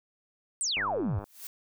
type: exponential sweep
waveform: sine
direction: down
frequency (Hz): 9030 to 80.6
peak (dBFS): -27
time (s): 0.61-1.19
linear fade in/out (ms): 0
type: click train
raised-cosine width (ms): 1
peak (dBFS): -27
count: 49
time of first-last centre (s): 0.77-1.241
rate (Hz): 102
type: noise with exponential growth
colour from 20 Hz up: blue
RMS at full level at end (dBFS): -38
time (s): 1.18-1.47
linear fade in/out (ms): 1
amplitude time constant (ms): 62
effects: none